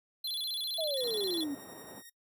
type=tone with vibrato; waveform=square; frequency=3756 Hz; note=A#7; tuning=12 cents sharp; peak=-34 dBFS; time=0.24-1.44 s; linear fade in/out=5 ms; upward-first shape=square; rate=15 Hz; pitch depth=160 cents each way
type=exponential sweep; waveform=sine; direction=down; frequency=665 to 271.9 Hz; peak=-32 dBFS; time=0.78-1.55 s; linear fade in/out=10 ms
type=tone with tremolo; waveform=5% pulse; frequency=1864.7 Hz; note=A#6; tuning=in tune; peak=-39 dBFS; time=0.96-2.1 s; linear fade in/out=10 ms; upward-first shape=square; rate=11 Hz; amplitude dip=30%
type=band-pass noise; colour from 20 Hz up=pink; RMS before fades=-50 dBFS; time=1-2.03 s; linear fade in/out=50 ms; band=240 to 840 Hz; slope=12 dB/octave
effects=noise-tail reverb RT60 0.1 s tail -22 dB re dry